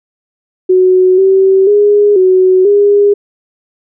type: tone with pitch steps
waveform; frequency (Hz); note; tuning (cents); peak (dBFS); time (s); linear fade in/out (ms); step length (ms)
sine; 369.9 / 383.8 / 412.3 / 372.2 / 407.4; F#4 / G4 / G#4 / F#4 / G#4; 0 / -37 / -13 / +10 / -33; -4; 0.69-3.14; 10; 490
effects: none